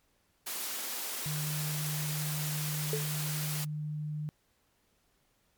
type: high-pass noise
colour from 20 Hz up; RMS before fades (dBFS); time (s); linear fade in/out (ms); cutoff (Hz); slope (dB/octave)
white; -37; 0.46-3.65; 10; 230; 24
type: tone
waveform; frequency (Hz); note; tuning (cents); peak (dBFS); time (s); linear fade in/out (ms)
sine; 151.1; D3; +50; -33; 1.26-4.29; 0
type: tone with exponential decay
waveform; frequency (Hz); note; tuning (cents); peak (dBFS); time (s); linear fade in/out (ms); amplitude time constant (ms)
sine; 434.5; A4; -22; -27; 2.93-3.09; 1; 34
effects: pink hiss -72 dBFS RMS until 5.57 s + MP3 96 kbps